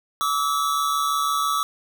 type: tone pair together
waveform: square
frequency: 1150 / 1296.1 Hz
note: D6 / E6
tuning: -37 / -30 cents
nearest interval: major second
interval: 207 cents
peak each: -24 dBFS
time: 0.21-1.63 s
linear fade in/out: 0 ms
effects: none